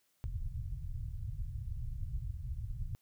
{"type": "low-pass noise", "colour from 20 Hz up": "pink", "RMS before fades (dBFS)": -39, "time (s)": [0.24, 2.95], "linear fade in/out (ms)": 0, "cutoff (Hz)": 130, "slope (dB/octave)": 48, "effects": ["white hiss -75 dBFS RMS until 3.01 s"]}